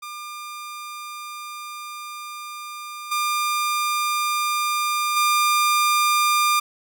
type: tone with level steps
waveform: sawtooth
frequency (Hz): 1200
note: D6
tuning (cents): +37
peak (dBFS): -29 / -17 / -13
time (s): 0.02-6.6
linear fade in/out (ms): 10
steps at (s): 3.11 / 5.16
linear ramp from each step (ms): 10
effects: none